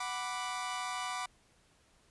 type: chord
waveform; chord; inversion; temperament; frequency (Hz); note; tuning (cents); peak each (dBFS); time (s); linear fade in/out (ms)
sawtooth; B minor; second; equal; 740 / 987.8 / 1174.7; F#5 / B5 / D6; 0 / 0 / 0; -37 / -36 / -36; 0-1.26; 5
effects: pink hiss -67 dBFS RMS until 2.1 s + resampled to 24000 Hz